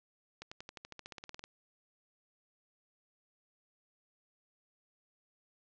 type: accelerating click train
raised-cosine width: 0.2 ms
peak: -28 dBFS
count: 16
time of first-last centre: 0.42-1.44 s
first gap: 95 ms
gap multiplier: 0.95
effects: resampled to 16000 Hz + 10-bit